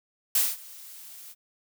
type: noise with ADSR envelope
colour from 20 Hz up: blue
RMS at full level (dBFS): -21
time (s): 0.35-1.35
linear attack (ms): 4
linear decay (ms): 210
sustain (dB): -24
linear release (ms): 39
effects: none